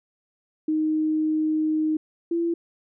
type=tone pair in turn; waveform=sine; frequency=311.1 / 337.6 Hz; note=D#4 / E4; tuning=0 / +41 cents; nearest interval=minor second; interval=141 cents; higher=second; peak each=-20 / -21 dBFS; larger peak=first; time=0.68-1.97 / 2.31-2.54 s; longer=first; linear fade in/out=5 ms; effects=none